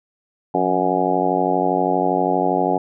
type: harmonic tone with a mistuned harmonic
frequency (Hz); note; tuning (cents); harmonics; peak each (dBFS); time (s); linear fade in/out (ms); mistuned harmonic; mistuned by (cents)
92.5; F#2; 0; 2 / 3 / 4 / 5 / 6 / 7 / 8 / 9; -27 / -24 / -24 / -25 / -27 / -25 / -22 / -23; 0.54-2.78; 5; 2; -95
effects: none